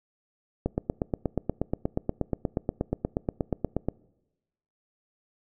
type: click train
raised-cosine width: 2 ms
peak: -12 dBFS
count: 28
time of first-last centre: 0.66-3.886 s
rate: 8.37 Hz
effects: noise-tail reverb RT60 1.0 s tail -24 dB re dry